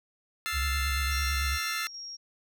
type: chord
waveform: 25% pulse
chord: F major seventh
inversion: third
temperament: equal with one note detuned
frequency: 1318.5 / 1392.1 / 1760 / 2093 Hz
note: E6 / F6 / A6 / C7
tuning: 0 / -6 / 0 / 0 cents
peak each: -31 / -35 / -32 / -31 dBFS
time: 0.46-1.87 s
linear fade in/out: 0 ms
type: tone with vibrato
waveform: sine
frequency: 69.3 Hz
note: C#2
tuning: in tune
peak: -28 dBFS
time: 0.52-1.59 s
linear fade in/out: 50 ms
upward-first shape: square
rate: 9 Hz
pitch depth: 66 cents each way
type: tone with tremolo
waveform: sine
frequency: 5588 Hz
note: F8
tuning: in tune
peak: -38 dBFS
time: 1.11-2.17 s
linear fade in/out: 10 ms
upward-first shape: square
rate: 2.4 Hz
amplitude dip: 40%
effects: none